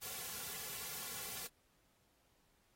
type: noise with comb filter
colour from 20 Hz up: white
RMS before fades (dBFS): -45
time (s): 0.01-1.48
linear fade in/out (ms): 20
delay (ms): 3.2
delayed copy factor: -0.75
effects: pink hiss -75 dBFS RMS until 2.75 s + AAC 48 kbps